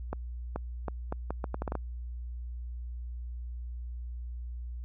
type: accelerating click train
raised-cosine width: 1 ms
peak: -19 dBFS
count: 11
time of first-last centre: 0.13-1.753 s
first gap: 430 ms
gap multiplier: 0.75
effects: added 60 Hz sine -36 dBFS peak until 4.84 s